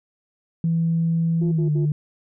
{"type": "tone with pitch glide", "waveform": "sine", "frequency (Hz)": [165.4, 149.07], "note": ["E3", "D3"], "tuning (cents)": [6, 26], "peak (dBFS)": -17, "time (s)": [0.64, 1.92], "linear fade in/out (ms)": 2, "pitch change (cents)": -180, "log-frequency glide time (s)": [1.49, 1.72]}
{"type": "tone bursts", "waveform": "sine", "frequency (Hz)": 349.2, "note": "F4", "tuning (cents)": 0, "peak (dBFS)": -25, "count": 3, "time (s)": [1.41, 1.858], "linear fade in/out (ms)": 10, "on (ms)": 110, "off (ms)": 59}
{"effects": ["tanh soft clip ceiling -12 dBFS"]}